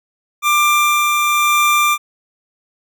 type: tone with tremolo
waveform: 25% pulse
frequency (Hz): 1187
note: D6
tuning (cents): +18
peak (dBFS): -7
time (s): 0.42-1.98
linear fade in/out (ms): 50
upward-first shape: sine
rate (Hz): 1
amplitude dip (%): 25
effects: none